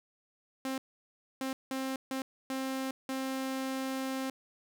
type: tone bursts at uneven times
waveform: sawtooth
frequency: 264.8 Hz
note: C4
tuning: 21 cents sharp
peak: -29 dBFS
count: 6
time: 0.65-0.78 / 1.41-1.53 / 1.71-1.96 / 2.11-2.22 / 2.5-2.91 / 3.09-4.3 s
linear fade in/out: 2 ms
effects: none